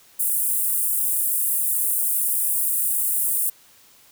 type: high-pass noise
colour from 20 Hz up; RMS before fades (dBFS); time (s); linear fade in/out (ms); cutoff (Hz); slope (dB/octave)
pink; -22; 0.19-3.5; 10; 8900; 48
effects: white hiss -53 dBFS RMS until 4.11 s